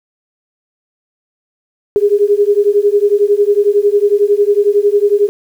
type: beating tone pair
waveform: sine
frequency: 404.3 / 415.3 Hz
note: G#4 / G#4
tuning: -46 / 0 cents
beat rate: 11 Hz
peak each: -11 dBFS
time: 1.96-5.29 s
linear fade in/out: 0 ms
effects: 7-bit